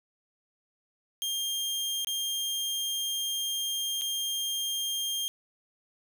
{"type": "tone with dropouts", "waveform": "sawtooth", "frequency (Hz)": 3205, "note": "G7", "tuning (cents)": 38, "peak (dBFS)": -26, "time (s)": [1.22, 5.28], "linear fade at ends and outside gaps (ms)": 0, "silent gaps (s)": [[2.047, 2.071], [4.012, 4.018]], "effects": []}